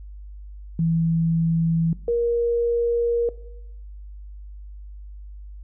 sine tone pair in turn, 164.81 / 471.6 Hz, E3 / A#4, 0 / +20 cents, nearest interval octave + tritone, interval 1820 cents, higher second, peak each -18 dBFS, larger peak neither, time 0.79-1.93 / 2.08-3.29 s, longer second, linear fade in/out 2 ms, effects noise-tail reverb RT60 0.9 s tail -18 dB re dry + added 50 Hz sine -36 dBFS peak until 5.63 s

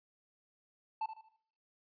triangle tone with echo, 881 Hz, A5, 2 cents sharp, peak -31 dBFS, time 1.01-1.06 s, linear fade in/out 5 ms, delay 76 ms, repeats 4, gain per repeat -9 dB, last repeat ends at 1.364 s, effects noise-tail reverb RT60 0.6 s tail -22 dB re dry + resampled to 11025 Hz

